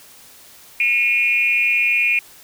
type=tone with frequency modulation; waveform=sine; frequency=2433 Hz; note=D#7; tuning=39 cents flat; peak=-14 dBFS; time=0.8-2.19 s; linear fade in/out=2 ms; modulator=251 Hz; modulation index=0.68; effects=white hiss -45 dBFS RMS until 2.43 s